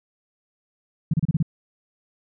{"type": "tone bursts", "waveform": "sine", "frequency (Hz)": 158.1, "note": "D#3", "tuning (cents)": 28, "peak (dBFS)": -16, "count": 6, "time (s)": [1.11, 1.427], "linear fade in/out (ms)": 5, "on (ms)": 27, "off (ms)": 31, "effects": []}